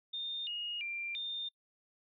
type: tone with pitch steps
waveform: sine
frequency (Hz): 3636 / 2867 / 2373 / 3625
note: A#7 / F7 / D7 / A#7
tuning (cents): -44 / +45 / +17 / -49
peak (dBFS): -36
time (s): 0.13-1.49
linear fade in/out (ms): 10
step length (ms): 340
effects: noise-tail reverb RT60 0.1 s tail -25 dB re dry